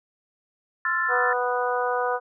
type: chord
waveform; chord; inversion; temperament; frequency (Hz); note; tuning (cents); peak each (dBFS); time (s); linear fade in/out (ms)
sine; F major seventh; second; equal with one note detuned; 1046.5 / 1338.5 / 1396.9 / 1760; C6 / E6 / F6 / A6; 0 / +26 / 0 / 0; -30 / -28 / -30 / -24; 0.85-1.33; 2
type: harmonic tone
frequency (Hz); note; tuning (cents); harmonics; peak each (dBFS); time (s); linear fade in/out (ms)
246.9; B3; 0; 2 / 3 / 4 / 5 / 6; -26 / -28 / -29 / -30 / -31; 1.08-2.2; 50
effects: none